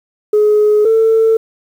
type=tone pair in turn; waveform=sine; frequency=421.7 / 446.7 Hz; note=G#4 / A4; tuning=+26 / +26 cents; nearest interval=minor second; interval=100 cents; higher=second; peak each=-6 dBFS; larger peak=neither; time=0.33-0.85 / 0.85-1.37 s; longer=neither; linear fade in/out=5 ms; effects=tanh soft clip ceiling -4 dBFS + 7-bit